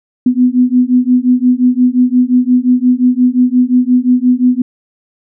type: beating tone pair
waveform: sine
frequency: 246.9 / 252.6 Hz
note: B3 / B3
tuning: 0 / +39 cents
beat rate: 5.7 Hz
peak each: -10 dBFS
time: 0.26-4.62 s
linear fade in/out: 5 ms
effects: none